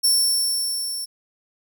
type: tone with level ramp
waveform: 20% pulse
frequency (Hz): 5430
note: F8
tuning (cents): -50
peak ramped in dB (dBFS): -9 to -22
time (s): 0.03-1.06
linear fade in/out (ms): 20
effects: none